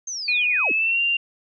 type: linear sweep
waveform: sine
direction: down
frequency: 6450 to 206 Hz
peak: -27 dBFS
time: 0.07-0.72 s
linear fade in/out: 5 ms
type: tone with pitch glide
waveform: sine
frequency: 2462 to 2780 Hz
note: D#7 to F7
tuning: -19 to -9 cents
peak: -18 dBFS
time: 0.28-1.17 s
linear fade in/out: 5 ms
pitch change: +210 cents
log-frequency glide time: 0.53-1.01 s
effects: none